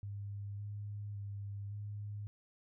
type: tone with pitch steps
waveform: sine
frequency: 101.1 / 103 / 100.8 / 103.3 Hz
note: G#2 / G#2 / G2 / G#2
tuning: -46 / -14 / +49 / -9 cents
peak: -40 dBFS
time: 0.03-2.27 s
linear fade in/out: 0 ms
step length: 560 ms
effects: none